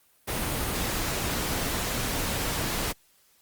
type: noise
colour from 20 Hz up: pink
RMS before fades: -29 dBFS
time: 0.27-2.93 s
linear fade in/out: 20 ms
effects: white hiss -63 dBFS RMS until 3.41 s + Opus 32 kbps